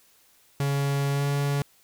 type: tone with pitch glide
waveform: 45% pulse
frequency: 140.2 to 141.91 Hz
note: C#3 to C#3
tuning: +20 to +41 cents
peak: -23 dBFS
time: 0.6-1.62 s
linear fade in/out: 2 ms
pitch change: +21 cents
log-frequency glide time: 1.12-1.26 s
effects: white hiss -60 dBFS RMS until 1.83 s